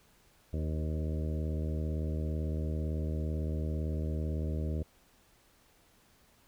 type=harmonic tone with a mistuned harmonic; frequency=77.9 Hz; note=D#2; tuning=3 cents sharp; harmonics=1 / 2 / 3 / 4 / 5 / 6 / 7 / 8; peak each=-32 / -38 / -42 / -44 / -46 / -48 / -49 / -50 dBFS; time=0.53-4.83 s; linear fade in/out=5 ms; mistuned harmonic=6; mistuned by=+20 cents; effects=pink hiss -65 dBFS RMS until 6.47 s